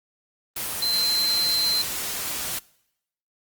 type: tone in noise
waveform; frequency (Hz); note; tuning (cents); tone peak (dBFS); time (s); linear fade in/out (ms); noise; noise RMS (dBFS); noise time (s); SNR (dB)
sine; 4100; C8; -36; -21; 0.82-1.82; 5; white; -29; 0.56-2.59; +5
effects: noise-tail reverb RT60 0.8 s tail -23 dB re dry + Opus 24 kbps